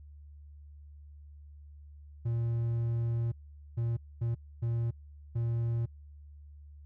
triangle tone bursts at uneven times, 116.54 Hz, A#2, in tune, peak -26 dBFS, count 5, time 2.25-3.32 / 3.77-3.97 / 4.21-4.35 / 4.62-4.91 / 5.35-5.86 s, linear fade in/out 10 ms, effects added 73 Hz sine -48 dBFS peak until 6.85 s

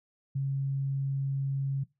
sine tone, 136.9 Hz, C#3, 21 cents flat, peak -27 dBFS, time 0.35-1.84 s, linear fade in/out 10 ms, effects noise-tail reverb RT60 0.2 s tail -19 dB re dry

